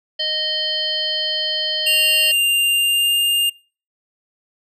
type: harmonic tone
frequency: 620 Hz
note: D#5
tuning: 6 cents flat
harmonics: 1 / 3 / 5 / 7 / 8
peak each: -30 / -31 / -21 / -24 / -31 dBFS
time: 0.19-2.32 s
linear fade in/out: 10 ms
type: tone with pitch glide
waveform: square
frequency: 2794 to 2810 Hz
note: F7 to F7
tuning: 0 to +10 cents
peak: -15 dBFS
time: 1.86-3.5 s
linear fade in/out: 10 ms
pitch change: +10 cents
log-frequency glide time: 2.72-3.18 s
effects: noise-tail reverb RT60 0.4 s tail -26 dB re dry